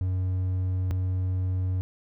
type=tone pair in turn; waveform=triangle; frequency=92.5 / 92.5 Hz; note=F#2 / F#2; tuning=0 / 0 cents; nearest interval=unison; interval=0 cents; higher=neither; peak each=-22 dBFS; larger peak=neither; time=0.01-0.91 / 0.91-1.81 s; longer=neither; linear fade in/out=0 ms; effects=none